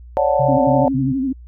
sine chord, D major seventh, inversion third, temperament just, 550.6 / 587.3 / 734.2 / 881 Hz, C#5 / D5 / F#5 / A5, -12 / 0 / -14 / +2 cents, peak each -18 / -18 / -20 / -21 dBFS, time 0.17-0.88 s, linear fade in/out 0 ms
sine tone bursts, 134.8 Hz, C#3, 48 cents flat, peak -19 dBFS, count 3, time 0.39-1.128 s, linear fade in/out 10 ms, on 190 ms, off 84 ms
sine tone with vibrato, 265.9 Hz, C4, 28 cents sharp, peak -17 dBFS, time 0.48-1.33 s, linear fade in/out 10 ms, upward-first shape sine, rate 12 Hz, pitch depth 71 cents each way
effects added 60 Hz sine -36 dBFS peak until 1.47 s

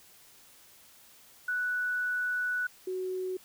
sine tone pair in turn, 1480 / 371.3 Hz, F#6 / F#4, 0 / +6 cents, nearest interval 2 octaves, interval 2394 cents, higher first, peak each -28 / -31 dBFS, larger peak first, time 1.48-2.67 / 2.87-3.37 s, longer first, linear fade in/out 5 ms, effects white hiss -57 dBFS RMS until 3.44 s

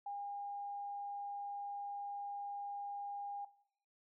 sine tone, 809 Hz, G#5, 46 cents flat, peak -40 dBFS, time 0.06-3.45 s, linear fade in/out 5 ms, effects noise-tail reverb RT60 0.7 s tail -19 dB re dry

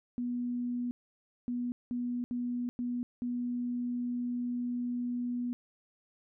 sine tone bursts at uneven times, 243.8 Hz, B3, 22 cents flat, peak -31 dBFS, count 6, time 0.18-0.91 / 1.48-1.72 / 1.91-2.24 / 2.31-2.69 / 2.79-3.03 / 3.22-5.53 s, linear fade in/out 0 ms, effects none

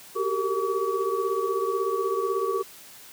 sine tone cluster, 380.4 / 396.6 / 458.4 / 1140 Hz, F#4 / G4 / A#4 / C#6, +48 / +20 / -29 / +48 cents, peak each -29 dBFS, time 0.15-2.63 s, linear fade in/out 20 ms, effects white hiss -47 dBFS RMS until 3.12 s + high-pass 80 Hz 12 dB/octave

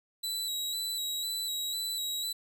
sawtooth tone with vibrato, 3915 Hz, B7, 16 cents flat, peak -29 dBFS, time 0.23-2.33 s, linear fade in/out 10 ms, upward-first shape square, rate 2 Hz, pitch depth 30 cents each way, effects none

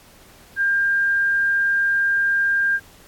sine tone, 1600 Hz, G6, 35 cents sharp, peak -16 dBFS, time 0.56-2.8 s, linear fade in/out 50 ms, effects pink hiss -49 dBFS RMS until 3.07 s + AAC 64 kbps

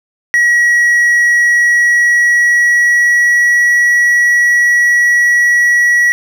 triangle tone with pitch glide, 1916 to 1928.2 Hz, A#6 to B6, +47 to -42 cents, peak -5 dBFS, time 0.34-6.12 s, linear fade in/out 0 ms, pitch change +11 cents, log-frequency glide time 1.26-3.71 s, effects none

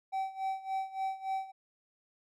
triangle tone with tremolo, 769 Hz, G5, 33 cents flat, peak -28 dBFS, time 0.12-1.52 s, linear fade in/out 20 ms, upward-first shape sine, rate 3.5 Hz, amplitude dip 85%, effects none

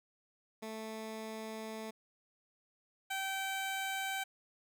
15% pulse tone pair in turn, 220 / 773.2 Hz, A3 / G5, 0 / -24 cents, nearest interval octave + minor seventh, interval 2176 cents, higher second, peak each -35 / -29 dBFS, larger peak second, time 0.62-1.91 / 3.1-4.24 s, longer first, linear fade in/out 10 ms, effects none

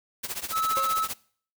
white noise with tremolo, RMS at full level -30 dBFS, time 0.23-1.14 s, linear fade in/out 10 ms, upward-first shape triangle, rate 15 Hz, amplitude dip 95%
triangle tone, 1300 Hz, E6, 24 cents flat, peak -22 dBFS, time 0.51-1.08 s, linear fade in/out 50 ms
30% pulse tone with exponential decay, 540 Hz, C#5, 45 cents flat, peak -25 dBFS, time 0.77-1.09 s, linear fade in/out 0 ms, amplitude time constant 68 ms
effects noise-tail reverb RT60 0.5 s tail -21 dB re dry

